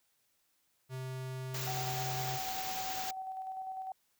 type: tone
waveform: square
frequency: 130 Hz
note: C3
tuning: 11 cents flat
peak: -39 dBFS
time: 0.89-2.4 s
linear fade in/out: 50 ms
type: band-stop noise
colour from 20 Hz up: white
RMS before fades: -40 dBFS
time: 1.54-3.11 s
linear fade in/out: 5 ms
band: 7500 to 14000 Hz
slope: 96 dB/octave
type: tone with tremolo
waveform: sine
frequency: 759 Hz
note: F#5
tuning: 44 cents sharp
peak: -37 dBFS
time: 1.67-3.92 s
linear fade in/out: 2 ms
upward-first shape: square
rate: 10 Hz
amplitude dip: 30%
effects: white hiss -75 dBFS RMS until 4.19 s